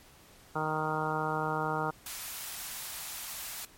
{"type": "harmonic tone", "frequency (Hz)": 155.56, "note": "D#3", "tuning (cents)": 0, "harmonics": [1, 2, 3, 4, 5, 6, 7, 8, 9], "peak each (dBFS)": [-37, -40, -37, -41, -36, -36, -41, -37, -38], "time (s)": [0.55, 1.91], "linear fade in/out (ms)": 10}
{"type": "high-pass noise", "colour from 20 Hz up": "white", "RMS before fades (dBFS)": -40, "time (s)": [2.06, 3.65], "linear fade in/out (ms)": 2, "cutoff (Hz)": 630, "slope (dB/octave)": 48}
{"effects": ["pink hiss -57 dBFS RMS until 3.77 s", "MP3 64 kbps"]}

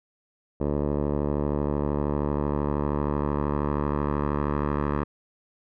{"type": "tone with low-pass filter sweep", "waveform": "10% pulse", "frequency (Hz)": 72.9, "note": "D2", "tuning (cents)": -12, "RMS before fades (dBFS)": -26, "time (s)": [0.6, 5.04], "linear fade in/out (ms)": 10, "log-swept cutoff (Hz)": [650, 1300], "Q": 1.8, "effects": []}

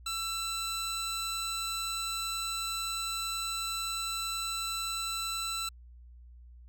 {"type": "tone pair together", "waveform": "30% pulse", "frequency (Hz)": [1339, 3986], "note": ["E6", "B7"], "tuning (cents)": [27, 15], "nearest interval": "octave + perfect fifth", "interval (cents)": 1888, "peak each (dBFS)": [-34, -32], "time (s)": [0.06, 5.69], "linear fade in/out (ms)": 5, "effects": ["added 60 Hz sine -49 dBFS peak until 6.68 s"]}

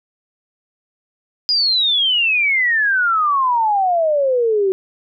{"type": "exponential sweep", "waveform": "sine", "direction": "down", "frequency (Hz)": [4978, 373], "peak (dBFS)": -13, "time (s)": [1.49, 4.72], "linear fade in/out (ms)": 0, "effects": []}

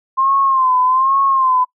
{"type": "tone with vibrato", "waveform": "sine", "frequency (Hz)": 1051, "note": "C6", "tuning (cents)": 7, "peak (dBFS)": -11, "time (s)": [0.17, 1.65], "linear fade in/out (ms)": 20, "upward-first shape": "sine", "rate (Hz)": 1.2, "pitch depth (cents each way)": 74, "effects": ["noise-tail reverb RT60 0.1 s tail -23 dB re dry"]}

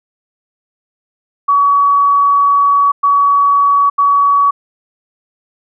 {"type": "tone bursts at uneven times", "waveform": "sine", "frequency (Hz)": 1132, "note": "C#6", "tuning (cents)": 36, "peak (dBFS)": -7, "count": 3, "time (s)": [[1.48, 2.92], [3.03, 3.9], [3.98, 4.51]], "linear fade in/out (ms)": 10, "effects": []}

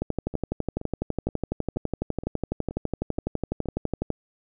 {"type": "two click trains", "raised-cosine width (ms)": 2, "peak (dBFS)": [-12, -22], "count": [50, 8], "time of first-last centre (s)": [[0.02, 4.103], [0.34, 3.658]], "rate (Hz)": [12, 2.11], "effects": []}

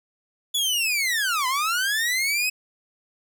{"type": "linear two-way sweep", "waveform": "sawtooth", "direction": "down then up", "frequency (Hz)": [3462, 991, 2568], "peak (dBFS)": -18, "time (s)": [0.54, 2.5], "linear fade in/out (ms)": 10, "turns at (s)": 1.47, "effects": []}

